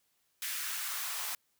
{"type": "noise with high-pass filter sweep", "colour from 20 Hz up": "white", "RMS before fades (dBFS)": -37, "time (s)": [0.42, 1.35], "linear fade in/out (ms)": 2, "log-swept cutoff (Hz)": [1800, 870], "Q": 1.6, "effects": ["white hiss -75 dBFS RMS until 1.59 s"]}